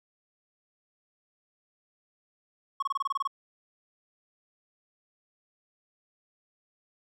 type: tone bursts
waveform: triangle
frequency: 1100 Hz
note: C#6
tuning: 14 cents flat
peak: -24 dBFS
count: 10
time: 2.8-3.275 s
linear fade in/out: 5 ms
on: 25 ms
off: 25 ms
effects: none